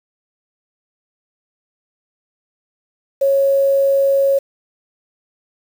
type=tone with quantisation; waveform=sine; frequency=550 Hz; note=C#5; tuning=14 cents flat; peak=-11 dBFS; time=3.21-4.39 s; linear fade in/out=10 ms; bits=6; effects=none